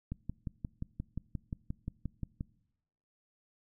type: click train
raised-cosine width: 5 ms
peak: -24 dBFS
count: 14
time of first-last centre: 0.12-2.409 s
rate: 5.68 Hz
effects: noise-tail reverb RT60 0.9 s tail -23 dB re dry